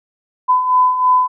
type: beating tone pair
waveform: sine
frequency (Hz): 1005 / 1008.1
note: B5 / B5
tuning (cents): +30 / +35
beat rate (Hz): 3.1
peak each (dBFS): -18 / -11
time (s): 0.48-1.28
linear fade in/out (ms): 20
effects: none